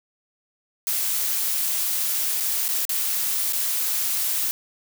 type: noise with dropouts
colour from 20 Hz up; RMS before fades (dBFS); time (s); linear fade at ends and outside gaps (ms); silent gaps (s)
blue; -24; 0.87-4.51; 0; 2.401-2.406 / 2.681-2.689 / 2.852-2.893 / 3.524-3.532
effects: none